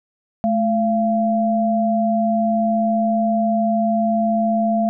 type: tone pair together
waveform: sine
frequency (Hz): 216.6 / 684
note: A3 / F5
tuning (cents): -27 / -36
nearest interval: octave + minor sixth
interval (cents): 1991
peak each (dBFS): -18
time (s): 0.44-4.89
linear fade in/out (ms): 0
effects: none